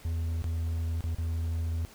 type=tone with dropouts; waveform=triangle; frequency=82.41 Hz; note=E2; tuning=in tune; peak=-26 dBFS; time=0.05-1.85 s; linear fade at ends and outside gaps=0 ms; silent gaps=0.421-0.442 / 1.007-1.04 / 1.148-1.184 s; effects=pink hiss -53 dBFS RMS until 1.94 s